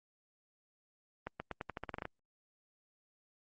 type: accelerating click train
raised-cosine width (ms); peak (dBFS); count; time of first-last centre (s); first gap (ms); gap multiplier
0.5; -24; 12; 1.27-2.054; 130; 0.87
effects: Opus 32 kbps